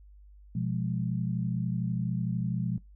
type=chord; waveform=sine; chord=F diminished; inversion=second; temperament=equal; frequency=123.47 / 174.61 / 207.7 Hz; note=Cb3 / F3 / Ab3; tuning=0 / 0 / 0 cents; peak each=-31 / -31 / -35 dBFS; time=0.55-2.78 s; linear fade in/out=5 ms; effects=noise-tail reverb RT60 0.2 s tail -23 dB re dry + added 50 Hz sine -50 dBFS peak until 2.95 s